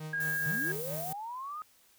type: tone with tremolo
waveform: 45% pulse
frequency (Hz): 155.56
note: D#3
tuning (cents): 0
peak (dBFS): -37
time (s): 0-1.13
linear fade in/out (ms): 5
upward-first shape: triangle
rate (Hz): 4.5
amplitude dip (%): 75
type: tone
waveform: sine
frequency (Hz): 1629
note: G#6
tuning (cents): -34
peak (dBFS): -30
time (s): 0.13-0.72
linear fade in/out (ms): 5
type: noise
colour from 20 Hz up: violet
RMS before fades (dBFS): -40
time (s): 0.2-1.13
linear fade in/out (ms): 5
type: linear sweep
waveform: sine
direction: up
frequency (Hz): 125.3 to 1267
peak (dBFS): -37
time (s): 0.46-1.62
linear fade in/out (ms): 0
effects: white hiss -64 dBFS RMS until 1.98 s